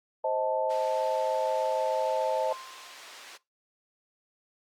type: chord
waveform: sine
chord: A diminished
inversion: first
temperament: equal with one note detuned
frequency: 523.3 / 629.8 / 880 Hz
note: C5 / Eb5 / A5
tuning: 0 / +21 / 0 cents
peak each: -30 dBFS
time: 0.24-2.53 s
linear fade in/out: 5 ms
type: band-pass noise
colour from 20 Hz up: white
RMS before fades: -48 dBFS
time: 0.69-3.38 s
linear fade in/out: 20 ms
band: 520 to 4500 Hz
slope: 12 dB/octave
type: tone with exponential decay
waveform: sine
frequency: 1048 Hz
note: C6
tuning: 2 cents sharp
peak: -39 dBFS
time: 2.51-3.43 s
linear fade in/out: 1 ms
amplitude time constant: 200 ms
effects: noise-tail reverb RT60 0.2 s tail -20 dB re dry + Opus 48 kbps